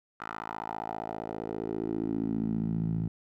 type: tone with band-pass filter sweep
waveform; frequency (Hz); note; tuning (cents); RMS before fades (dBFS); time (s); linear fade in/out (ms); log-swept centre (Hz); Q
10% pulse; 55; A1; 0; -33; 0.2-3.08; 5; 1300 to 140; 3
effects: none